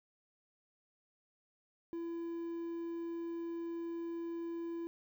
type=tone with quantisation; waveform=triangle; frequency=336.2 Hz; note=E4; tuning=34 cents sharp; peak=-36 dBFS; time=1.93-4.87 s; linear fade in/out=0 ms; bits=11; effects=none